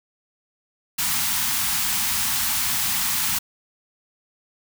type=band-stop noise; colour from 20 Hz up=white; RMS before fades=-23 dBFS; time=0.98-3.39 s; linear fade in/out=10 ms; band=270 to 760 Hz; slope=48 dB/octave; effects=none